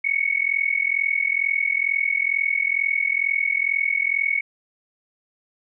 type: tone with amplitude modulation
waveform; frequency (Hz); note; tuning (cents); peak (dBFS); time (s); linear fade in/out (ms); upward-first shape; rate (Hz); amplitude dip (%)
sine; 2217; C#7; 0; -15; 0.04-4.41; 10; sine; 42.2; 90
effects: none